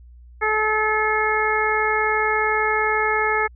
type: harmonic tone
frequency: 431.3 Hz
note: A4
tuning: 35 cents flat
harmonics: 1 / 2 / 3 / 4 / 5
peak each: -24 / -24 / -24 / -24 / -24 dBFS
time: 0.41-3.48 s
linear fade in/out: 20 ms
effects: added 60 Hz sine -42 dBFS peak until 3.55 s